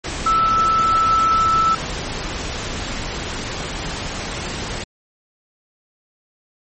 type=tone in noise; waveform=sine; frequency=1318.5 Hz; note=E6; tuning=in tune; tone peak=-13 dBFS; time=0.26-1.75 s; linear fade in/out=5 ms; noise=pink; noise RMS=-26 dBFS; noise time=0.04-4.84 s; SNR=+10 dB; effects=MP3 32 kbps